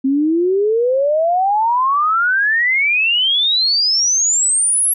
sine exponential sweep, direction up, 261.6 to 11410 Hz, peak -12 dBFS, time 0.04-4.94 s, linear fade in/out 10 ms, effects none

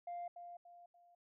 sine tone with echo, 698.5 Hz, F5, in tune, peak -40 dBFS, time 0.07-0.28 s, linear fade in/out 5 ms, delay 290 ms, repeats 3, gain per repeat -8 dB, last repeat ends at 1.15 s, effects tanh soft clip ceiling -39 dBFS

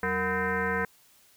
sine tone with frequency modulation, 1009 Hz, B5, 37 cents sharp, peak -25 dBFS, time 0.03-0.85 s, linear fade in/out 2 ms, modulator 273 Hz, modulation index 3.3, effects white hiss -60 dBFS RMS until 1.36 s

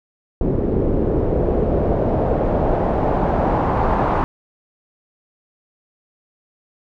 pink noise with low-pass filter sweep, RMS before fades -18 dBFS, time 0.41-4.24 s, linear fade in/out 0 ms, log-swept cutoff 380 to 1000 Hz, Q 2.1, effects none

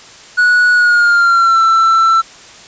triangle tone with pitch glide, 1466 to 1336.6 Hz, F#6 to E6, -16 to +24 cents, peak -5 dBFS, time 0.37-2.22 s, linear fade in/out 20 ms, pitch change -160 cents, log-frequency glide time 0.73-1.61 s, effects white hiss -37 dBFS RMS until 2.67 s + resampled to 16000 Hz

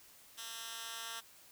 10% pulse tone with high-pass filter sweep, 228.5 Hz, A#3, 34 cents flat, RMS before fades -45 dBFS, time 0.37-1.21 s, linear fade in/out 20 ms, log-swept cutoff 2900 to 1800 Hz, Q 0.72, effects white hiss -60 dBFS RMS until 1.51 s

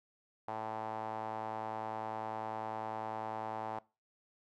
sawtooth tone with band-pass filter, 110 Hz, A2, in tune, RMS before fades -40 dBFS, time 0.48-3.79 s, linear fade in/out 5 ms, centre 820 Hz, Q 3.8, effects noise-tail reverb RT60 0.3 s tail -22 dB re dry

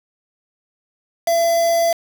triangle tone with quantisation, 674 Hz, E5, 38 cents sharp, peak -12 dBFS, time 1.27-1.93 s, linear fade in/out 5 ms, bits 4, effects none

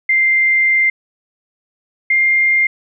sine tone pair in turn, 2093 / 2110 Hz, C7 / C7, 0 / +14 cents, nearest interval unison, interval 14 cents, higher second, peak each -10 dBFS, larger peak neither, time 0.09-0.9 / 2.1-2.67 s, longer first, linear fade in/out 5 ms, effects none

